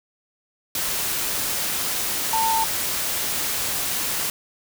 sine tone in noise, 898 Hz, A5, 35 cents sharp, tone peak -19 dBFS, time 2.33-2.64 s, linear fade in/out 2 ms, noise white, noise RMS -25 dBFS, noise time 0.75-4.3 s, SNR +3 dB, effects none

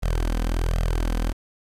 sawtooth tone with flanger, 41.2 Hz, E1, in tune, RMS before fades -23 dBFS, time 0.02-1.33 s, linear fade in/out 20 ms, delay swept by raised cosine 1.5 to 4 ms, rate 1.3 Hz, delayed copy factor +0.85, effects resampled to 32000 Hz + 8-bit

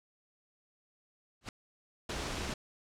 pink noise with exponential growth, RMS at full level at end -36 dBFS, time 1.41-1.49 s, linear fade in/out 2 ms, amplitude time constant 16 ms
pink noise, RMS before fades -37 dBFS, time 2.09-2.54 s, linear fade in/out 5 ms
effects low-pass 7000 Hz 12 dB/octave

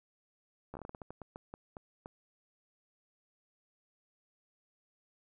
slowing click train, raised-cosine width 1 ms, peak -30 dBFS, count 15, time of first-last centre 0.74-2.059 s, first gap 13 ms, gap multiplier 1.27, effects none

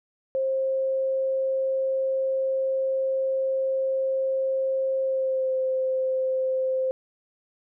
sine tone with pitch glide, 531 to 521.9 Hz, C5 to C5, +25 to -4 cents, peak -22 dBFS, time 0.35-6.91 s, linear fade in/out 0 ms, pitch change -29 cents, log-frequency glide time 5.03-5.53 s, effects none

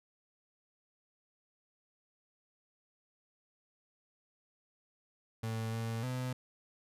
35% pulse tone with pitch steps, 112.2 / 113.7 / 127.1 Hz, A2 / A#2 / C3, +34 / -43 / -50 cents, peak -33 dBFS, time 5.43-6.33 s, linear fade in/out 5 ms, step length 300 ms, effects resampled to 32000 Hz

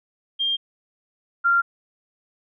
sine tone pair in turn, 3200 / 1386.5 Hz, G7 / F6, +35 / -13 cents, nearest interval octave + major second, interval 1448 cents, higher first, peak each -20 / -15 dBFS, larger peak second, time 0.39-0.57 / 1.44-1.62 s, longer neither, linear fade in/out 20 ms, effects none

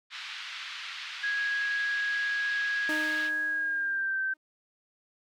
white band-pass noise, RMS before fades -40 dBFS, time 0.1-3.31 s, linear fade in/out 50 ms, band 1300 to 3900 Hz, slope 24 dB/octave
sine tone with pitch glide, 1655 to 1553.1 Hz, G#6 to G6, -6 to -17 cents, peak -27 dBFS, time 1.23-4.34 s, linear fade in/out 10 ms, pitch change -111 cents, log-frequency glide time 3.44-4.21 s
sawtooth tone with exponential decay, 307.9 Hz, D#4, 18 cents flat, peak -27 dBFS, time 2.89-4.37 s, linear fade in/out 2 ms, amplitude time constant 320 ms
effects none

